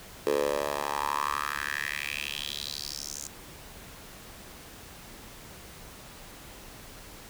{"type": "tone with high-pass filter sweep", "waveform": "10% pulse", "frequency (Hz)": 72.1, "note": "D2", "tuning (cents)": -31, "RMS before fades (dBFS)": -32, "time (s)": [0.27, 3.27], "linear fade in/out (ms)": 0, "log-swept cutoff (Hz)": [440, 6900], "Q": 4.4, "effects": ["pink hiss -47 dBFS RMS until 7.29 s"]}